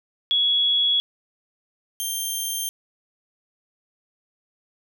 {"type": "tone pair in turn", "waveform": ["sine", "10% pulse"], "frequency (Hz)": [3357, 3169], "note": ["G#7", "G7"], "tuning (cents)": [18, 18], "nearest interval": "minor second", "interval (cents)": 100, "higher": "first", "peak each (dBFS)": -17, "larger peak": "neither", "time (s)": [[0.31, 1], [2, 2.69]], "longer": "neither", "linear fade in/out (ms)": 0, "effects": []}